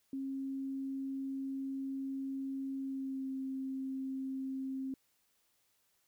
sine tone with pitch glide, 270 to 265.8 Hz, C#4 to C4, -45 to +27 cents, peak -36 dBFS, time 0.13-4.94 s, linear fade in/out 2 ms, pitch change -28 cents, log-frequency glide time 2.78-3.3 s, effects white hiss -75 dBFS RMS until 6.07 s

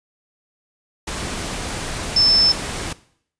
sine tone in noise, 5274 Hz, E8, in tune, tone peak -12 dBFS, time 2.16-2.52 s, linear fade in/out 5 ms, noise pink, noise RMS -27 dBFS, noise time 1.07-2.93 s, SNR +12 dB, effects noise-tail reverb RT60 0.6 s tail -18 dB re dry + resampled to 22050 Hz

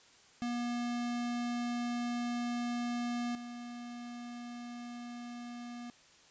square tone with level steps, 240.3 Hz, B3, 47 cents flat, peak -34 / -43 dBFS, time 0.42-5.9 s, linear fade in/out 0 ms, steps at 3.35 s, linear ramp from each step 2 ms, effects white hiss -61 dBFS RMS until 6.3 s + resampled to 16000 Hz

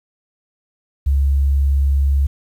sine tone, 69.3 Hz, C#2, in tune, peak -12 dBFS, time 1.06-2.27 s, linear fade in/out 10 ms, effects 8-bit

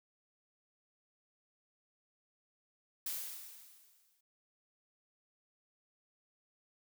blue noise with exponential decay, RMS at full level -37 dBFS, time 3.06-4.21 s, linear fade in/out 5 ms, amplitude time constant 250 ms, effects none

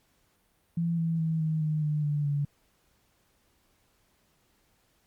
sine tone with pitch steps, 168.4 / 164.65 / 160.98 / 157.4 / 153.89 / 150.46 / 147.11 / 143.83 Hz, E3 / E3 / E3 / D#3 / D#3 / D3 / D3 / D3, +37 / -2 / -41 / +20 / -19 / +42 / +3 / -36 cents, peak -25 dBFS, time 0.77-2.45 s, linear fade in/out 5 ms, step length 210 ms, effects pink hiss -69 dBFS RMS until 5.06 s + Opus 48 kbps

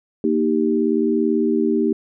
sine chord, Eb major, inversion second, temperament equal, 233.1 / 311.1 / 392 Hz, Bb3 / Eb4 / G4, 0 / 0 / 0 cents, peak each -20 dBFS, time 0.24-1.93 s, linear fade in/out 2 ms, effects none

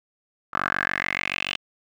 10% pulse tone with band-pass filter sweep, 46.97 Hz, F#1, 27 cents sharp, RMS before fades -27 dBFS, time 0.53-1.57 s, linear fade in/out 10 ms, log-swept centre 1300 to 3000 Hz, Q 5.3, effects none

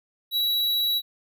square tone, 3905 Hz, B7, 20 cents flat, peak -22 dBFS, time 0.31-1.02 s, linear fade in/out 50 ms, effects none

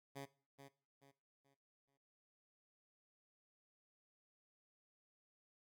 10% pulse tone with echo, 138.59 Hz, C#3, in tune, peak -39 dBFS, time 0.15-0.26 s, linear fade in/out 20 ms, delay 430 ms, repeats 4, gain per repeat -9 dB, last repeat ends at 1.98 s, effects noise-tail reverb RT60 0.4 s tail -18 dB re dry

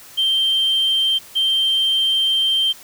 sine tone pair in turn, 3143 / 3143 Hz, G7 / G7, +4 / +4 cents, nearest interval unison, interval 0 cents, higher neither, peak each -13 dBFS, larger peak neither, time 0.17-1.19 / 1.35-2.73 s, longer second, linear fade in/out 20 ms, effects tanh soft clip ceiling -12 dBFS + white hiss -42 dBFS RMS until 2.83 s

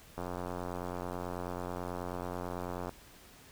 click train, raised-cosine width 1 ms, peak -24 dBFS, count 243, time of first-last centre 0.18-2.893 s, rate 89.2 Hz, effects pink hiss -56 dBFS RMS until 3.51 s

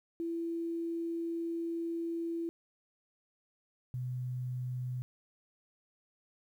sine tone pair in turn, 334.7 / 125.77 Hz, E4 / B2, +26 / +32 cents, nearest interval octave + perfect fourth, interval 1694 cents, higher first, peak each -33 / -34 dBFS, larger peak first, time 0.2-2.49 / 3.94-5.02 s, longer first, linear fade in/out 0 ms, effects 11-bit

